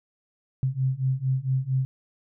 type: beating tone pair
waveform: sine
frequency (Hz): 129.3 / 133.7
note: C3 / C3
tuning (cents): -20 / +38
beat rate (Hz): 4.4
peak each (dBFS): -26 / -25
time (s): 0.63-1.85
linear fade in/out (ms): 0
effects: none